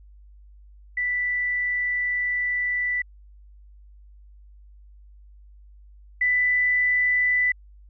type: tone pair in turn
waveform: sine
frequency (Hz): 1975.5 / 1988.1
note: B6 / B6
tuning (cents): 0 / +11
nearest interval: unison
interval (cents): 11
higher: second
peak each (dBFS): -22 / -18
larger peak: second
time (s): 0.97-3.02 / 6.21-7.52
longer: first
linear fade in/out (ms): 5
effects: added 50 Hz sine -46 dBFS peak until 7.89 s